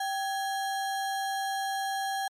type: tone with sample-and-hold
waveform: sine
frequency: 780 Hz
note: G5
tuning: 9 cents flat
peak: -28 dBFS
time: 0-2.28 s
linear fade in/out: 5 ms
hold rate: 2450 Hz
effects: low-pass 12000 Hz 12 dB/octave + MP3 64 kbps